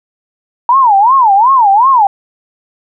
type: tone with vibrato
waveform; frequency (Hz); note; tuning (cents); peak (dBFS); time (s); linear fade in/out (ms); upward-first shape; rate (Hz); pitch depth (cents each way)
sine; 922; A#5; -19; -4; 0.69-2.07; 2; sine; 2.7; 290
effects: none